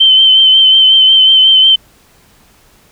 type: tone with vibrato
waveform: sine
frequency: 3090 Hz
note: G7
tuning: 26 cents flat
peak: -3 dBFS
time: 0-1.76 s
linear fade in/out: 10 ms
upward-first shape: sine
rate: 5.5 Hz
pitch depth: 27 cents each way
effects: pink hiss -47 dBFS RMS until 2.91 s